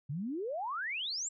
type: exponential sweep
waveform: sine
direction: up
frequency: 130.81 to 7800 Hz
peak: -34 dBFS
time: 0.09-1.29 s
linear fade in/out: 10 ms
effects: none